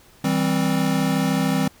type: chord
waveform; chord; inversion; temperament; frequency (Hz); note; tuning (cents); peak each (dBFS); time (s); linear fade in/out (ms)
square; C major; first; equal with one note detuned; 162.54 / 196 / 261.6; E3 / G3 / C4; -24 / 0 / 0; -24 / -24 / -23; 0.24-1.68; 5
effects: pink hiss -52 dBFS RMS until 1.8 s